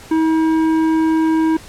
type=tone with tanh clipping; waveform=triangle; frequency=320 Hz; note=D#4; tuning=49 cents sharp; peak=-14 dBFS; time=0.11-1.57 s; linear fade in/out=5 ms; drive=15 dB; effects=pink hiss -39 dBFS RMS until 1.68 s + low-pass 11000 Hz 12 dB/octave